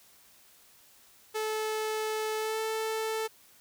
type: tone with pitch glide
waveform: sawtooth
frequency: 434.2 to 441 Hz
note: A4 to A4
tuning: -23 to +4 cents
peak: -26 dBFS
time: 1.34-3.28 s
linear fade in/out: 20 ms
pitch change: +27 cents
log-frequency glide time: 2.38-2.59 s
effects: white hiss -59 dBFS RMS until 3.6 s